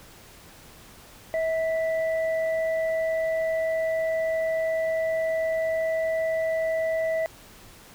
sine tone pair together, 646.4 / 1975.5 Hz, E5 / B6, -34 / 0 cents, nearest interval octave + perfect fifth, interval 1934 cents, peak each -23 / -34 dBFS, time 1.34-7.26 s, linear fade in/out 0 ms, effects pink hiss -49 dBFS RMS until 7.94 s

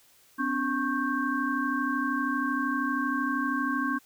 sine tone cluster, 253.5 / 286.3 / 1094 / 1570 Hz, B3 / D4 / C#6 / G6, +45 / -44 / -23 / +2 cents, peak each -31 dBFS, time 0.38-3.99 s, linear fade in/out 20 ms, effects white hiss -60 dBFS RMS until 4.05 s

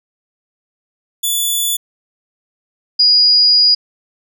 10% pulse / sine tone pair in turn, 3460 / 4894 Hz, A7 / D#8, -30 / -29 cents, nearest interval tritone, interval 601 cents, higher second, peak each -7 dBFS, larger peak neither, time 1.23-1.77 / 2.99-3.75 s, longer second, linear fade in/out 10 ms, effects none

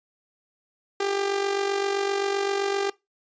sawtooth tone with amplitude modulation, 397.8 Hz, G4, 25 cents sharp, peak -17 dBFS, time 1-2.9 s, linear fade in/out 5 ms, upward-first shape sine, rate 47.7 Hz, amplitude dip 60%, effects noise-tail reverb RT60 0.2 s tail -21 dB re dry + resampled to 16000 Hz

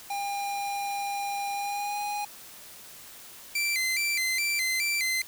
square tone with pitch glide, 804 to 824.7 Hz, G5 to G#5, +44 to -12 cents, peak -30 dBFS, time 0.1-2.25 s, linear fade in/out 5 ms, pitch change +44 cents, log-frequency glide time 1.52-2 s
sawtooth tone with vibrato, 2199 Hz, C#7, 14 cents flat, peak -22 dBFS, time 3.55-5.22 s, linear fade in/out 5 ms, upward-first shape square, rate 2.4 Hz, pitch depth 110 cents each way
effects white hiss -47 dBFS RMS until 5.27 s

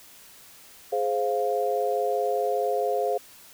sine chord, F minor, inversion first, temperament just, 419.1 / 523.8 / 698.5 Hz, Ab4 / C5 / F5, +16 / +2 / 0 cents, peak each -27 dBFS, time 0.92-3.18 s, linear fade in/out 10 ms, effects white hiss -50 dBFS RMS until 3.53 s

